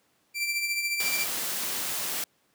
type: tone with tremolo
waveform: sawtooth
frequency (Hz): 2349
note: D7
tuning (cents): 0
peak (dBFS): -21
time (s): 0.34-1.27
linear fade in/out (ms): 50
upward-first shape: triangle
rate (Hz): 14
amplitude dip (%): 55
type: noise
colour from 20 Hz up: white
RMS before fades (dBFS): -31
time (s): 1-2.24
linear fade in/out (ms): 2
effects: pink hiss -68 dBFS RMS until 2.54 s + high-pass 150 Hz 12 dB/octave